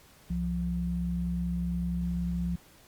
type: tone pair together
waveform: sine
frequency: 65.4 / 174.61 Hz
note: C2 / F3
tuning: 0 / 0 cents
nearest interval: octave + perfect fourth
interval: 1700 cents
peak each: -33 / -29 dBFS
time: 0.3-2.56 s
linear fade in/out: 5 ms
effects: pink hiss -57 dBFS RMS until 2.87 s + Opus 48 kbps